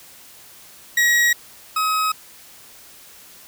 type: tone pair in turn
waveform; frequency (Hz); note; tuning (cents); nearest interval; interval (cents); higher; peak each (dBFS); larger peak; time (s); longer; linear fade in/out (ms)
40% pulse; 1905 / 1271.4; A#6 / D#6; +37 / +37; perfect fifth; 700; first; -13 / -17; first; 0.97-1.33 / 1.76-2.12; neither; 5
effects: white hiss -45 dBFS RMS until 3.47 s